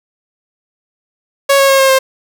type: tone with pitch steps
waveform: sawtooth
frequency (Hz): 554.4 / 548 / 541.7 / 535.5 / 529.4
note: C#5 / C#5 / C#5 / C5 / C5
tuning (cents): 0 / -20 / -40 / +40 / +20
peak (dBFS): -3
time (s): 1.49-1.99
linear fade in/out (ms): 10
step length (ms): 100
effects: none